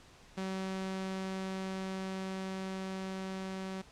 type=tone with level ramp; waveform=sawtooth; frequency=190 Hz; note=F#3; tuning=46 cents sharp; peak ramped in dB=-31 to -34 dBFS; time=0.37-3.82 s; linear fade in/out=10 ms; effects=pink hiss -58 dBFS RMS until 3.91 s + low-pass 7000 Hz 12 dB/octave